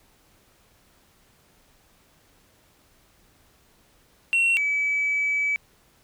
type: tone pair in turn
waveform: sine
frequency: 2726 / 2292 Hz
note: F7 / D7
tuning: -43 / -43 cents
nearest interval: minor third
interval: 300 cents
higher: first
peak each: -15 / -20 dBFS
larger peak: first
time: 4.33-4.57 / 4.57-5.56 s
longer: second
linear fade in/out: 0 ms
effects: tanh soft clip ceiling -17 dBFS + pink hiss -60 dBFS RMS until 6.03 s